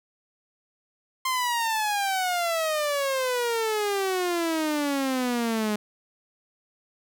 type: exponential sweep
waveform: sawtooth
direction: down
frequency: 1053 to 207.7 Hz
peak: -20 dBFS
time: 1.25-5.76 s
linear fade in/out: 5 ms
effects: none